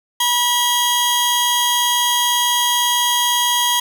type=tone pair together; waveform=sawtooth; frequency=970 / 3254 Hz; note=B5 / G#7; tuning=-31 / -36 cents; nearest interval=octave + major sixth; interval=2095 cents; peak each=-14 dBFS; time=0.2-3.8 s; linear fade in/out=5 ms; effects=none